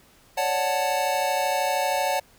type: chord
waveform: square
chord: D major seventh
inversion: third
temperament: equal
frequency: 554.4 / 587.3 / 740 / 880 Hz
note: C#5 / D5 / F#5 / A5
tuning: 0 / 0 / 0 / 0 cents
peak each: -29 / -31 / -27 / -28 dBFS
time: 0.37-2.2 s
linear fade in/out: 10 ms
effects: pink hiss -56 dBFS RMS until 2.38 s